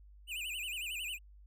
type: tone with vibrato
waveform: square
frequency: 2700 Hz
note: E7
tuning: 41 cents sharp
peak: -38 dBFS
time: 0.27-1.19 s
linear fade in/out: 50 ms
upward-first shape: sine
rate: 11 Hz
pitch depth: 200 cents each way
effects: added 50 Hz sine -54 dBFS peak until 1.46 s